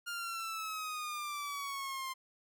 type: exponential sweep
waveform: sawtooth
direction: down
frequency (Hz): 1412 to 1046.5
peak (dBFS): -34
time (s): 0.06-2.14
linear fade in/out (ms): 20
effects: none